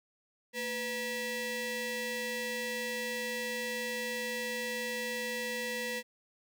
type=ring-modulated tone; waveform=sawtooth; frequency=723 Hz; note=F#5; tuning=40 cents flat; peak=-27 dBFS; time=0.53-6.03 s; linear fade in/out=50 ms; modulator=1220 Hz; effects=none